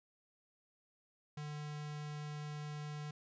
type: tone with notch filter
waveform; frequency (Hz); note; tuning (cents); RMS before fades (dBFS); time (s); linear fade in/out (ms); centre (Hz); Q
square; 149.2; D3; +28; -44; 1.37-3.11; 5; 340; 1
effects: resampled to 16000 Hz